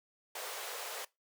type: high-pass noise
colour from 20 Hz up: pink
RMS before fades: -42 dBFS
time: 0.35-1.05 s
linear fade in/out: 5 ms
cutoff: 430 Hz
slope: 48 dB/octave
effects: noise-tail reverb RT60 0.2 s tail -21 dB re dry

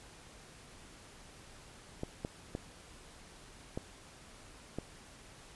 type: clicks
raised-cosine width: 2 ms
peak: -23 dBFS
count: 5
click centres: 2.034 / 2.249 / 2.551 / 3.775 / 4.786 s
effects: pink hiss -55 dBFS RMS until 5.55 s + resampled to 24000 Hz

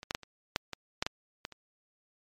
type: clicks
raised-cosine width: 0.2 ms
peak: -25 / -13 / -13 / -29 / -10 / -19 / -11 / -13 / -18 / -30 dBFS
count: 10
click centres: 0.031 / 0.109 / 0.149 / 0.233 / 0.561 / 0.733 / 1.025 / 1.065 / 1.451 / 1.523 s
effects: MP3 64 kbps

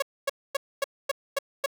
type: tone bursts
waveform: sawtooth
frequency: 554 Hz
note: C#5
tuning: 1 cent flat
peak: -19 dBFS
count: 7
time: 0-1.661 s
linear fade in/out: 5 ms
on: 23 ms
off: 250 ms
effects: none

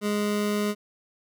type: tone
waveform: 25% pulse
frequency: 207.7 Hz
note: G#3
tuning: in tune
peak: -20 dBFS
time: 0.01-0.75 s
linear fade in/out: 50 ms
effects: none

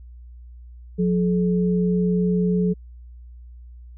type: tone pair together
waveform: sine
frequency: 179.67 / 428.2 Hz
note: F3 / A4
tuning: +49 / -47 cents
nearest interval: octave + minor third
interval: 1504 cents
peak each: -18 / -24 dBFS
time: 0.98-2.74 s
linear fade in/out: 20 ms
effects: added 60 Hz sine -39 dBFS peak until 3.97 s

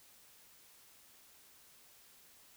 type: silence
effects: white hiss -62 dBFS RMS until 2.56 s

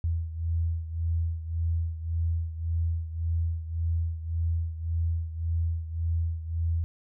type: beating tone pair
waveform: sine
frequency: 82.41 / 84.21 Hz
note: E2 / E2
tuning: 0 / +37 cents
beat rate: 1.8 Hz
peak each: -27 / -32 dBFS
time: 0.04-6.84 s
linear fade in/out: 0 ms
effects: none

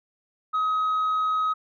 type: tone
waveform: sine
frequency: 1267 Hz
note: D#6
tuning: 31 cents sharp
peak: -19 dBFS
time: 0.53-1.54 s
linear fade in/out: 20 ms
effects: tanh soft clip ceiling -20 dBFS

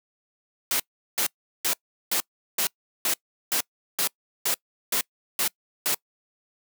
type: noise bursts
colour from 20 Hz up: white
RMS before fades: -24 dBFS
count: 12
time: 0.71-5.946 s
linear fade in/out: 2 ms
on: 88 ms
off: 380 ms
effects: noise-tail reverb RT60 0.1 s tail -25 dB re dry + high-pass 200 Hz 12 dB/octave

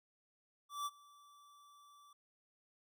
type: tone with ADSR envelope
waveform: square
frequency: 1161 Hz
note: D6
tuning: 20 cents flat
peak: -37 dBFS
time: 0.69-2.13 s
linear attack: 170 ms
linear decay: 38 ms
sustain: -24 dB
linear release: 4 ms
effects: none

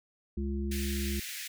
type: harmonic tone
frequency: 69.3 Hz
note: C#2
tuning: in tune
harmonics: 1 / 3 / 5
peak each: -32 / -35 / -39 dBFS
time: 0.37-1.2 s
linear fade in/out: 5 ms
type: high-pass noise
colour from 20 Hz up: pink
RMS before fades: -40 dBFS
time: 0.71-1.48 s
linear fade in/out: 10 ms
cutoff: 1700 Hz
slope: 48 dB/octave
effects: none

